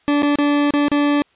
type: tone with dropouts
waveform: 40% pulse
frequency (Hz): 290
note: D4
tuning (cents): -22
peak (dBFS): -13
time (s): 0.08-1.22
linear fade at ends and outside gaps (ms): 0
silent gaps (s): 0.222-0.231 / 0.356-0.386 / 0.706-0.737 / 0.883-0.916
effects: white hiss -58 dBFS RMS until 1.35 s + resampled to 8000 Hz